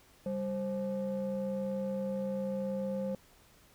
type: ring-modulated tone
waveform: triangle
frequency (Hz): 165.8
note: E3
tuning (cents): +10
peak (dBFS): -27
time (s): 0.26-3.15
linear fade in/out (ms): 2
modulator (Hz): 362
effects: pink hiss -62 dBFS RMS until 3.74 s